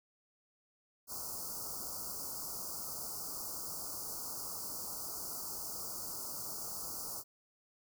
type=band-stop noise; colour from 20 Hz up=white; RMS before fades=-42 dBFS; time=1.07-7.24 s; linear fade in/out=50 ms; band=1400 to 4500 Hz; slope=96 dB/octave; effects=none